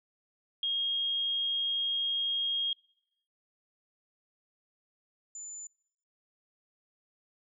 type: tone pair in turn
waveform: sine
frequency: 3254 / 7040 Hz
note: G#7 / A8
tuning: -36 / 0 cents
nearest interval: octave + minor second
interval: 1336 cents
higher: second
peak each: -28 / -40 dBFS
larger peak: first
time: 0.63-2.73 / 5.35-5.67 s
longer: first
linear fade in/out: 2 ms
effects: noise-tail reverb RT60 0.9 s tail -26 dB re dry